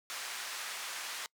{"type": "band-pass noise", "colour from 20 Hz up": "pink", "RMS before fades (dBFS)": -41, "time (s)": [0.1, 1.26], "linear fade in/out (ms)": 0, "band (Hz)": [1200, 10000], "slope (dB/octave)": 12, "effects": ["noise-tail reverb RT60 0.1 s tail -25 dB re dry"]}